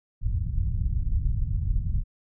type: low-pass noise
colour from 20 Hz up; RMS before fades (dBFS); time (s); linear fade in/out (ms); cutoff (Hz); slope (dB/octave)
pink; -25; 0.21-2.04; 50; 120; 24
effects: none